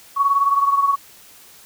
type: beating tone pair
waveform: sine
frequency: 1115 / 1134 Hz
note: C#6 / C#6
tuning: +10 / +39 cents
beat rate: 19 Hz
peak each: -15 / -21 dBFS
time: 0.16-0.96 s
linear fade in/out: 20 ms
effects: white hiss -46 dBFS RMS until 1.65 s